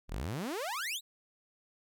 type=exponential sweep; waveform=sawtooth; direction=up; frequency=33.43 to 4107 Hz; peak=-31 dBFS; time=0.08-1.01 s; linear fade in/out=50 ms; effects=none